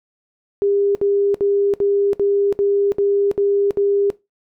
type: tone bursts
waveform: sine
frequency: 401.8 Hz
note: G4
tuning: 43 cents sharp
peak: -14 dBFS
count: 9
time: 0.62-4.102 s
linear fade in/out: 0 ms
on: 330 ms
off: 64 ms
effects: noise-tail reverb RT60 0.2 s tail -18 dB re dry